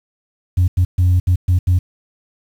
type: tone bursts at uneven times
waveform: sine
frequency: 89.9 Hz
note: F#2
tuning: 49 cents flat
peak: -8 dBFS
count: 6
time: 0.57-0.68 / 0.77-0.85 / 0.98-1.2 / 1.27-1.36 / 1.48-1.59 / 1.67-1.79 s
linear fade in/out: 10 ms
effects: tanh soft clip ceiling -8 dBFS + 7-bit